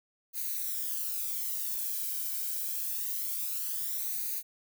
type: noise with flanger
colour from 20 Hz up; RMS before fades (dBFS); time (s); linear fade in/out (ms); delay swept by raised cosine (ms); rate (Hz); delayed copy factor
violet; -34; 0.33-4.43; 50; 0.46 to 1.31; 0.25; +0.65
effects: none